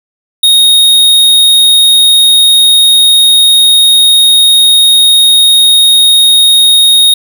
square tone, 3729 Hz, A#7, in tune, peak -3 dBFS, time 0.43-7.14 s, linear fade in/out 5 ms, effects none

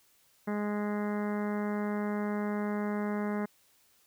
harmonic tone, 207.7 Hz, G#3, in tune, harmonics 1 / 2 / 3 / 4 / 5 / 6 / 7 / 8 / 9 / 10, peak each -31 / -37 / -41 / -43 / -45 / -47 / -48 / -49 / -50 / -51 dBFS, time 0.47-3.46 s, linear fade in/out 10 ms, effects white hiss -66 dBFS RMS until 4.06 s

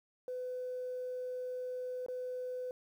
sine tone with dropouts, 503 Hz, B4, 32 cents sharp, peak -36 dBFS, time 0.28-2.71 s, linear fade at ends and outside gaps 1 ms, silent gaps 2.063-2.084 s, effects tanh soft clip ceiling -32 dBFS + 11-bit

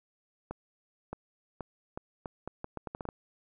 accelerating click train, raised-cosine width 1 ms, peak -23 dBFS, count 13, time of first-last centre 0.51-3.089 s, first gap 620 ms, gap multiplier 0.77, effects none

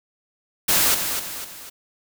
white noise with echo, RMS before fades -18 dBFS, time 0.68-0.95 s, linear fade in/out 10 ms, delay 250 ms, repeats 3, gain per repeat -7 dB, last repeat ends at 1.7 s, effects none

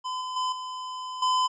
square tone with level steps, 1016 Hz, B5, 49 cents sharp, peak -30 / -32 / -26 / -34 / -22 dBFS, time 0.04-1.48 s, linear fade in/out 20 ms, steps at 0.21 / 0.36 / 0.52 / 1.22 s, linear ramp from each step 5 ms, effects resampled to 16000 Hz

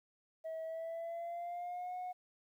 sine tone with pitch glide, 645 to 728.2 Hz, E5 to F#5, -38 to -28 cents, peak -37 dBFS, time 0.44-2.13 s, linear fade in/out 20 ms, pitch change +210 cents, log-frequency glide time 0.64-1.96 s, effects tanh soft clip ceiling -38 dBFS + 12-bit

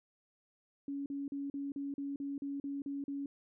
sine tone bursts, 280.2 Hz, C#4, 19 cents sharp, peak -36 dBFS, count 11, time 0.88-3.26 s, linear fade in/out 2 ms, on 180 ms, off 40 ms, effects none

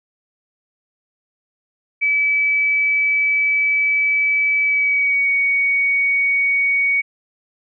sine tone with pitch glide, 2296 to 2240 Hz, D7 to C#7, -40 to +18 cents, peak -14 dBFS, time 2.01-7.02 s, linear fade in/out 20 ms, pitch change -42 cents, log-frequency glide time 4.63-5.32 s, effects none

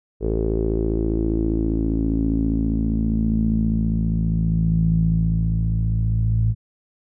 sawtooth tone with low-pass filter sweep, 55 Hz, A1, in tune, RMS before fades -20 dBFS, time 0.2-6.55 s, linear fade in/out 50 ms, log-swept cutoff 420 to 120 Hz, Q 6.5, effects none

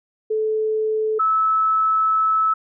sine tone pair in turn, 434.8 / 1302.9 Hz, A4 / E6, -21 / -21 cents, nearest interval octave + perfect fifth, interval 1900 cents, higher second, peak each -18 / -15 dBFS, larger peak second, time 0.3-1.19 / 1.19-2.54 s, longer second, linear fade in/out 10 ms, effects none

